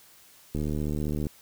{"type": "click train", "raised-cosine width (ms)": 3, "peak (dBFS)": -18, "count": 55, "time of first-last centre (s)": [0.55, 1.268], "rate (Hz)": 75.2, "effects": ["white hiss -55 dBFS RMS until 1.41 s"]}